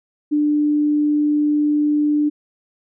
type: tone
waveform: sine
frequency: 297 Hz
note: D4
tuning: 20 cents sharp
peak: -14 dBFS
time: 0.31-2.3 s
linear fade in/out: 20 ms
effects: none